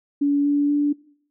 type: tone with pitch steps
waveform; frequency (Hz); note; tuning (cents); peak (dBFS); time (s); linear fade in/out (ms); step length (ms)
sine; 285.5 / 288.2 / 290.8; D4 / D4 / D4; -49 / -33 / -17; -16; 0.21-0.93; 10; 240
effects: noise-tail reverb RT60 0.6 s tail -22 dB re dry